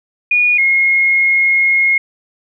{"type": "tone pair in turn", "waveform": "sine", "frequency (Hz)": [2449, 2154], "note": ["D#7", "C7"], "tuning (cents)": [-28, 50], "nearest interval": "major second", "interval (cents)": 222, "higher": "first", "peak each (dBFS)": -9, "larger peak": "neither", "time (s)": [[0.31, 0.58], [0.58, 1.98]], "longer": "second", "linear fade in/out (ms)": 5, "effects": []}